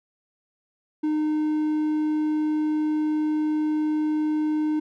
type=tone; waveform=triangle; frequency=306.2 Hz; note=D#4; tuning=28 cents flat; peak=-19 dBFS; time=1.03-4.8 s; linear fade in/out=10 ms; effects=none